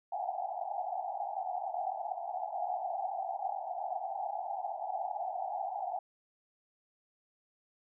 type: band-pass noise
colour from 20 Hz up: pink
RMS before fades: -37 dBFS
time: 0.12-5.99 s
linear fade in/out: 5 ms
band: 690 to 820 Hz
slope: 96 dB/octave
effects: none